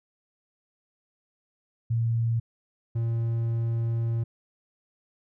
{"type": "tone pair in turn", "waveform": ["sine", "triangle"], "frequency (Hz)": [115.4, 115.4], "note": ["A#2", "A#2"], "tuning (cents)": [-17, -17], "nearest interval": "unison", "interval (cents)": 0, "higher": "neither", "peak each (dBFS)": -22, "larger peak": "neither", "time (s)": [[1.9, 2.4], [2.95, 4.24]], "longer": "second", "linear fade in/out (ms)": 10, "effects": []}